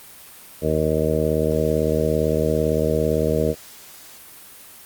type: harmonic tone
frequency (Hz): 77.78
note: D#2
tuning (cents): 0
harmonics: 1 / 2 / 3 / 4 / 5 / 6 / 7 / 8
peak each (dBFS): -27 / -25 / -27 / -28 / -27 / -22 / -27 / -26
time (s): 0.61-3.55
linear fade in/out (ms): 50
effects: white hiss -43 dBFS RMS until 4.85 s + Opus 32 kbps